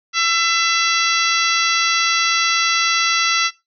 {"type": "harmonic tone with a mistuned harmonic", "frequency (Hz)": 671, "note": "E5", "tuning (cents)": 31, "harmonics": [2, 3, 4, 5, 6, 7, 8, 9], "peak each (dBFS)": [-20, -22, -23, -24, -25, -25, -26, -27], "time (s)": [0.13, 3.51], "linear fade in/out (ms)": 50, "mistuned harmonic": 8, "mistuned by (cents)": 66, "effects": ["noise-tail reverb RT60 0.2 s tail -17 dB re dry"]}